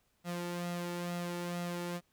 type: tone with flanger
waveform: sawtooth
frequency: 174.61 Hz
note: F3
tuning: in tune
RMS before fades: -38 dBFS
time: 0.24-2.01 s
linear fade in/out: 50 ms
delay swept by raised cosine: 1.5 to 2.24 ms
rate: 2.2 Hz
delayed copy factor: +0.5
effects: pink hiss -74 dBFS RMS until 2.12 s